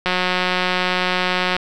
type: click train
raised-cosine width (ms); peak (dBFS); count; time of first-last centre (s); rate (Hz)
0.3; -3; 275; 0.06-1.565; 182
effects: none